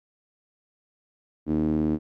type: tone with band-pass filter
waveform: sawtooth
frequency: 77.3 Hz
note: D#2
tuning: 11 cents flat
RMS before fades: -24 dBFS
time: 1.46-1.99 s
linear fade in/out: 50 ms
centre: 280 Hz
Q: 4.5
effects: none